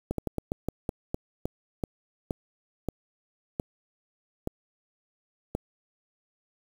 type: slowing click train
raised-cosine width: 2 ms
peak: -15 dBFS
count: 15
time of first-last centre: 0.11-5.551 s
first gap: 73 ms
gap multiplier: 1.23
effects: 7-bit